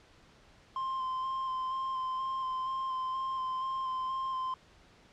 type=tone with vibrato; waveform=triangle; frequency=1046.5 Hz; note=C6; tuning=in tune; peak=-30 dBFS; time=0.76-4.54 s; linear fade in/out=2 ms; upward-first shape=square; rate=2.1 Hz; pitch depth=14 cents each way; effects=pink hiss -60 dBFS RMS until 5.12 s + low-pass 5000 Hz 12 dB/octave